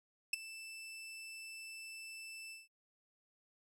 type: tone with ADSR envelope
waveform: sawtooth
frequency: 2648 Hz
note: E7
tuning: 7 cents sharp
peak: -25 dBFS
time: 0.33-2.68 s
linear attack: 5 ms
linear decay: 13 ms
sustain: -19 dB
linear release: 170 ms
effects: noise-tail reverb RT60 0.1 s tail -21 dB re dry + low-pass 12000 Hz 12 dB/octave